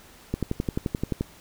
click train, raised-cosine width 3 ms, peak -12 dBFS, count 11, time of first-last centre 0.34-1.21 s, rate 11.5 Hz, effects pink hiss -51 dBFS RMS until 1.4 s

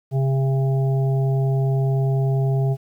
harmonic tone, 134.5 Hz, C3, 48 cents sharp, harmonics 1 / 3 / 5 / 6, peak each -17 / -28 / -32 / -38 dBFS, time 0.11-2.77 s, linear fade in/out 50 ms, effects 9-bit

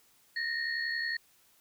sine tone cluster, 1795 / 1866 / 4350 Hz, A6 / A#6 / C#8, +34 / +1 / -33 cents, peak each -39 / -32 / -38 dBFS, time 0.36-1.17 s, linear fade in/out 5 ms, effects white hiss -65 dBFS RMS until 1.6 s

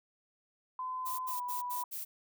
sine tone with pitch glide, 1021 to 983.9 Hz, C6 to B5, -43 to -7 cents, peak -35 dBFS, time 0.79-1.84 s, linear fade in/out 2 ms, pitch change -64 cents, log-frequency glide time 1.3-1.37 s
violet noise bursts, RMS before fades -40 dBFS, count 5, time 1.05-2.05 s, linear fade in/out 20 ms, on 140 ms, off 75 ms
effects none

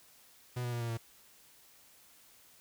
45% pulse tone with pitch steps, 123.47 / 121.28 / 119.13 / 117.01 / 114.94 Hz, B2 / B2 / A#2 / A#2 / A#2, 0 / -31 / +38 / +7 / -24 cents, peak -34 dBFS, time 0.56-0.975 s, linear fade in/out 10 ms, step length 83 ms, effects white hiss -61 dBFS RMS until 2.6 s

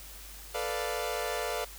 sawtooth chord, B half-diminished seventh, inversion third, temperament equal, 440 / 493.9 / 587.3 / 698.5 Hz, A4 / B4 / D5 / F5, 0 / 0 / 0 / 0 cents, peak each -33 dBFS, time 0.54-1.65 s, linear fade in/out 10 ms, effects added 50 Hz sine -48 dBFS peak until 1.78 s + white hiss -48 dBFS RMS until 1.78 s

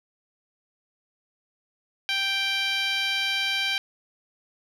10% pulse tone with band-pass filter, 784 Hz, G5, in tune, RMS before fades -26 dBFS, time 2.09-3.78 s, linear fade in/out 0 ms, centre 2900 Hz, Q 1.2, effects none

